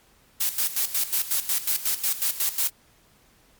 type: noise with tremolo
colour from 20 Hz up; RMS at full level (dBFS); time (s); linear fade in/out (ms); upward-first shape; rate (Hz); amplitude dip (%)
blue; -23; 0.4-2.7; 10; square; 5.5; 75
effects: pink hiss -59 dBFS RMS until 3.59 s + MP3 96 kbps